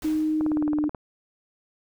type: noise with exponential decay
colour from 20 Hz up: pink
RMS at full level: -38 dBFS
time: 0.02-0.71 s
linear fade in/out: 2 ms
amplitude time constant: 150 ms
type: tone with pitch glide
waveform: sine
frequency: 310.2 to 300.2 Hz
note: D#4 to D4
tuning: -5 to +38 cents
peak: -21 dBFS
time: 0.04-0.89 s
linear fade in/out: 10 ms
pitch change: -57 cents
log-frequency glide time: 0.41-0.66 s
type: click train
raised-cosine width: 1 ms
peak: -19 dBFS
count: 11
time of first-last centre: 0.41-0.948 s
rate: 18.6 Hz
effects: none